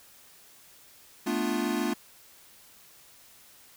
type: chord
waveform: square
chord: B half-diminished seventh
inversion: third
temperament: equal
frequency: 220 / 246.9 / 293.7 / 349.2 Hz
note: A3 / B3 / D4 / F4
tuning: 0 / 0 / 0 / 0 cents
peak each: -33 dBFS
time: 1.26-1.94 s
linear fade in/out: 10 ms
effects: white hiss -55 dBFS RMS until 3.76 s